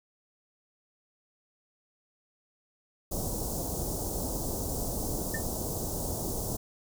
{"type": "band-stop noise", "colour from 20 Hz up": "pink", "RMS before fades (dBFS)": -33, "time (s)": [3.11, 6.57], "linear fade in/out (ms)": 10, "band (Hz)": [790, 5900], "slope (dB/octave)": 24}
{"type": "tone with exponential decay", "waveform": "sine", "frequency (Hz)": 1800, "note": "A6", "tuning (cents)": 39, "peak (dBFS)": -29, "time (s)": [5.34, 5.44], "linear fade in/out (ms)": 5, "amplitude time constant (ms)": 20}
{"effects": []}